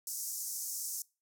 pink band-pass noise, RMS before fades -39 dBFS, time 0.07-1.02 s, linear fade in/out 2 ms, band 5600 to 16000 Hz, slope 48 dB/octave, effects noise-tail reverb RT60 0.3 s tail -23 dB re dry

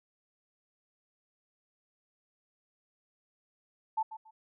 sine tone with echo, 880 Hz, A5, in tune, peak -27 dBFS, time 3.97-4.03 s, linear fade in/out 10 ms, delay 140 ms, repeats 2, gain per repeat -13 dB, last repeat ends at 4.31 s, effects none

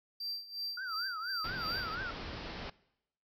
triangle tone with tremolo, 4699 Hz, D8, in tune, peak -34 dBFS, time 0.2-1.95 s, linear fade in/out 5 ms, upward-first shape sine, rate 2.8 Hz, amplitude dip 85%
sine tone with vibrato, 1407 Hz, F6, 12 cents sharp, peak -37 dBFS, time 0.77-2.11 s, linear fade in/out 5 ms, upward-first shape triangle, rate 4.2 Hz, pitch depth 220 cents each way
pink low-pass noise, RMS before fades -43 dBFS, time 1.44-2.7 s, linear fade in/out 5 ms, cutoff 5300 Hz, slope 96 dB/octave
effects noise-tail reverb RT60 0.8 s tail -21 dB re dry

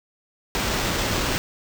pink noise with sample-and-hold, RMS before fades -24 dBFS, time 0.55-1.38 s, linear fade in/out 0 ms, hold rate 11025 Hz, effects none

